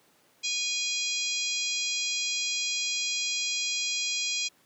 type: harmonic tone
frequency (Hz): 820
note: G#5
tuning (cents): -22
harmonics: 3 / 4 / 5 / 6 / 7 / 8 / 9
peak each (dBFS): -33 / -34 / -35 / -36 / -36 / -37 / -38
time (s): 0.43-4.49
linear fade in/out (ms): 20
effects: pink hiss -63 dBFS RMS until 4.65 s + high-pass 200 Hz 12 dB/octave

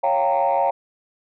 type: chord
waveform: sine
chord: G half-diminished seventh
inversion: second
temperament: equal with one note detuned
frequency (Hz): 554.4 / 698.5 / 784 / 922.2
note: Db5 / F5 / G5 / Bb5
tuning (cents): 0 / 0 / 0 / -19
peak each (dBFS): -21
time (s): 0.03-0.71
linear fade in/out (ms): 10
effects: tanh soft clip ceiling -11 dBFS

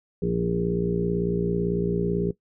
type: harmonic tone with a mistuned harmonic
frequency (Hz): 58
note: A#1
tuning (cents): -8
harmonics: 1 / 2 / 3 / 4 / 5 / 6 / 7 / 8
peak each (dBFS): -35 / -34 / -25 / -36 / -35 / -36 / -27 / -34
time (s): 0.22-2.31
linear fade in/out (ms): 5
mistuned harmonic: 6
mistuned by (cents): -34
effects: noise-tail reverb RT60 0.1 s tail -18 dB re dry

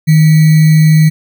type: tone with sample-and-hold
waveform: sine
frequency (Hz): 156.7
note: D#3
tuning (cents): +13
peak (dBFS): -3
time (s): 0.07-1.1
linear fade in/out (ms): 20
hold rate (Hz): 2100
effects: none

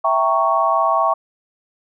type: chord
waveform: sine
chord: E diminished seventh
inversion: none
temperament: equal with one note detuned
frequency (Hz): 659.3 / 784 / 923.8 / 1108.7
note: E5 / G5 / Bb5 / Db6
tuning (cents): 0 / 0 / -16 / 0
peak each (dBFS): -19 / -21 / -22 / -17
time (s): 0.04-1.14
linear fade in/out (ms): 10
effects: none

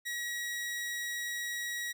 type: tone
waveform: sawtooth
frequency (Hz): 1911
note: A#6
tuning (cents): +43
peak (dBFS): -31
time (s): 0.05-1.93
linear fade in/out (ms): 20
effects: none

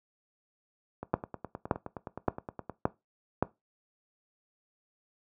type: two click trains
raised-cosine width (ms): 1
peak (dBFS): -23 / -10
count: 17 / 5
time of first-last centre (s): 1.03-2.697 / 1.14-3.426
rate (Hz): 9.6 / 1.75
effects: noise-tail reverb RT60 0.2 s tail -18 dB re dry + high-pass 80 Hz 12 dB/octave

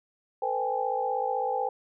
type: tone cluster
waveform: sine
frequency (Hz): 452.4 / 506 / 793 / 849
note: A4 / B4 / G5 / G#5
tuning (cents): +48 / +42 / +20 / +38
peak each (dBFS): -35 / -31 / -29 / -33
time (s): 0.42-1.69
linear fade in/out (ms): 5
effects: none

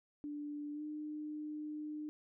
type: tone with pitch glide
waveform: sine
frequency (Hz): 293.7 to 302.3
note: D4 to D#4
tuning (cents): 0 to -50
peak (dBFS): -40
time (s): 0.24-2.09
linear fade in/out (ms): 0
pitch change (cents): +50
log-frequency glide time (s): 0.73-0.82
effects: none

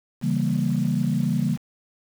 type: chord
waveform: sine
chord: C# diminished seventh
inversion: none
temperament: equal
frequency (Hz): 138.59 / 164.81 / 196 / 233.1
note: C#3 / E3 / G3 / Bb3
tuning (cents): 0 / 0 / 0 / 0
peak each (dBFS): -25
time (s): 0.21-1.58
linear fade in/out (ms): 50
effects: tanh soft clip ceiling -11 dBFS + 7-bit

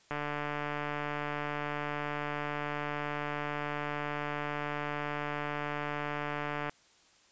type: click train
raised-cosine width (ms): 0.5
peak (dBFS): -20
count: 969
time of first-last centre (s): 0.11-6.695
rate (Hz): 147
effects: white hiss -63 dBFS RMS until 7.31 s + resampled to 16000 Hz

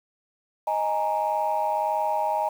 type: chord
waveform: sine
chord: D# suspended fourth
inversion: none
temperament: equal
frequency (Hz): 622.3 / 830.6 / 932.3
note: D#5 / G#5 / A#5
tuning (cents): 0 / 0 / 0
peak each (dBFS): -27 / -25 / -26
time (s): 0.67-2.49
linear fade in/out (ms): 5
effects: tanh soft clip ceiling -15 dBFS + 8-bit

